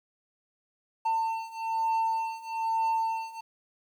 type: beating tone pair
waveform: triangle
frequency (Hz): 898 / 899.1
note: A5 / A5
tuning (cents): +35 / +37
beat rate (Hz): 1.1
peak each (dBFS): -29 / -27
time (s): 1.05-3.41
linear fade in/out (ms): 10
effects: 10-bit